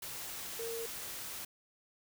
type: tone in noise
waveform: sine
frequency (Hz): 459.5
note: A#4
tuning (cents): -25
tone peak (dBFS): -38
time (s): 0.59-0.86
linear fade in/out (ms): 5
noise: white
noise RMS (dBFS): -43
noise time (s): 0.02-1.45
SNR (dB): +2
effects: none